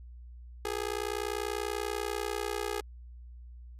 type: tone with amplitude modulation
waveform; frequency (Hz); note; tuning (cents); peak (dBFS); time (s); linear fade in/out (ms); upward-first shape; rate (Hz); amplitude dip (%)
sawtooth; 415.5; G#4; +1; -24; 0.65-2.81; 2; sine; 60.2; 100
effects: added 60 Hz sine -45 dBFS peak until 3.79 s + resampled to 32000 Hz